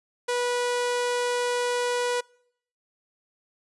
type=tone; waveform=sawtooth; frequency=488.6 Hz; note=B4; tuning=19 cents flat; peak=-20 dBFS; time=0.28-2.21 s; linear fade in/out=10 ms; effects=noise-tail reverb RT60 0.7 s tail -26 dB re dry + resampled to 24000 Hz